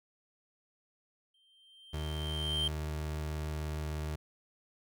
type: tone with exponential growth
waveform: triangle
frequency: 3145 Hz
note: G7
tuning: 5 cents sharp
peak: -27 dBFS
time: 1.34-2.68 s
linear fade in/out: 5 ms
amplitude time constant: 290 ms
type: tone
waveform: 30% pulse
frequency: 76.6 Hz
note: D#2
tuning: 27 cents flat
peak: -32 dBFS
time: 1.93-4.16 s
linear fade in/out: 10 ms
effects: none